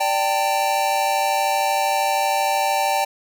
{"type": "chord", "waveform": "square", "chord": "D suspended fourth", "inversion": "none", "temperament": "equal with one note detuned", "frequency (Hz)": [587.3, 784, 896.9], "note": ["D5", "G5", "A5"], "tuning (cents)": [0, 0, 33], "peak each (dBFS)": [-26, -21, -24], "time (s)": [0, 3.05], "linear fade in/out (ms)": 10, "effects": []}